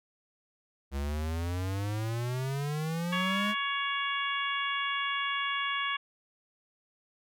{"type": "exponential sweep", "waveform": "square", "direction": "up", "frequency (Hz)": [67.8, 213.4], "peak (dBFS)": -31, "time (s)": [0.91, 3.55], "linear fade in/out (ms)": 50}
{"type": "harmonic tone", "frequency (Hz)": 560, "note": "C#5", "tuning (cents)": 18, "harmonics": [2, 3, 4, 5, 6], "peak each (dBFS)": [-33, -35, -36, -37, -38], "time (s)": [3.12, 5.97], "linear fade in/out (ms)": 10}
{"effects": []}